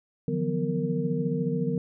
sine tone cluster, 149.3 / 168.6 / 182.8 / 247.5 / 461.8 Hz, D3 / E3 / F#3 / B3 / A#4, +29 / +39 / -21 / +4 / -16 cents, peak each -31 dBFS, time 0.28-1.78 s, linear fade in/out 2 ms, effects none

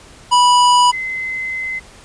square / sine tone pair in turn, 982 / 2053 Hz, B5 / C7, -10 / -33 cents, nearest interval octave + minor second, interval 1277 cents, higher second, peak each -9 / -20 dBFS, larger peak first, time 0.31-0.92 / 0.92-1.8 s, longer second, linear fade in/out 20 ms, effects pink hiss -42 dBFS RMS until 2.04 s + resampled to 22050 Hz

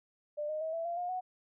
sine tone with pitch steps, 595 / 616.7 / 639.2 / 662.5 / 686.6 / 711.7 / 737.6 Hz, D5 / D#5 / D#5 / E5 / F5 / F5 / F#5, +22 / -16 / +47 / +9 / -30 / +33 / -6 cents, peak -33 dBFS, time 0.37-1.21 s, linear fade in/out 20 ms, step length 120 ms, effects none

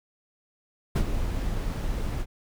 brown noise with ADSR envelope, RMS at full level -19 dBFS, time 0.95-2.26 s, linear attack 13 ms, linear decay 66 ms, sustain -9 dB, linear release 53 ms, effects none

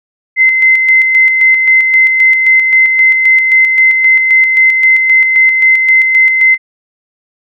sine tone with tremolo, 2063 Hz, C7, 25 cents flat, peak -3 dBFS, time 0.36-6.58 s, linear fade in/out 50 ms, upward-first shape square, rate 3.8 Hz, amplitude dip 40%, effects none

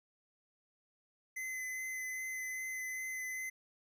square tone with vibrato, 2038 Hz, C7, 46 cents flat, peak -39 dBFS, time 1.36-3.5 s, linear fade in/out 10 ms, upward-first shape sine, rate 2.5 Hz, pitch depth 11 cents each way, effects none

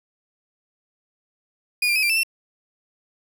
35% pulse tone with pitch steps, 2448 / 2381 / 2544 / 2371 / 2646 / 2696 Hz, D#7 / D7 / D#7 / D7 / E7 / E7, -29 / +23 / +38 / +16 / +6 / +38 cents, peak -16 dBFS, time 1.82-2.234 s, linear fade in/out 5 ms, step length 69 ms, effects none

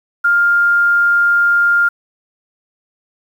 sine tone, 1403 Hz, F6, 8 cents sharp, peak -9 dBFS, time 0.24-1.89 s, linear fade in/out 10 ms, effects 7-bit

